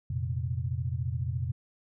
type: chord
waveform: sine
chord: F suspended fourth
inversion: none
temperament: equal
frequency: 87.31 / 116.54 / 130.81 Hz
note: F2 / Bb2 / C3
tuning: 0 / 0 / 0 cents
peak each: -33 dBFS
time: 0.1-1.52 s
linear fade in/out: 5 ms
effects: none